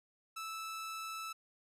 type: tone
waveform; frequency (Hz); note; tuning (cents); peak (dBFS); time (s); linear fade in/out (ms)
sawtooth; 1314; E6; -6; -37; 0.36-1.33; 10
effects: resampled to 32000 Hz